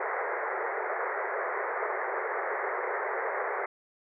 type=band-pass noise; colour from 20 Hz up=pink; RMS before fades=-32 dBFS; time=0-3.66 s; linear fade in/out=5 ms; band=380 to 2100 Hz; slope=96 dB/octave; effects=none